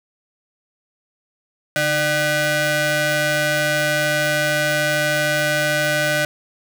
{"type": "ring-modulated tone", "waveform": "sawtooth", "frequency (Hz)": 452.2, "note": "A4", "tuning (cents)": 47, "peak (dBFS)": -10, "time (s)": [1.76, 6.25], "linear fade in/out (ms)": 0, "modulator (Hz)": 1050, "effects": []}